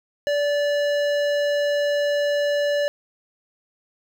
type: tone with hard clipping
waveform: sine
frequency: 580 Hz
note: D5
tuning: 22 cents flat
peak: -21 dBFS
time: 0.27-2.88 s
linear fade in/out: 0 ms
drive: 15 dB
effects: none